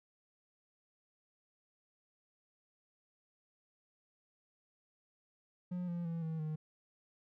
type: tone with pitch steps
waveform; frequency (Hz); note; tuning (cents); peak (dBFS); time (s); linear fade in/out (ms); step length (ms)
triangle; 178.9 / 172.61 / 166.53 / 160.68 / 155.02; F3 / F3 / E3 / E3 / D#3; +42 / -20 / +18 / -44 / -6; -34; 5.71-6.56; 10; 170
effects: none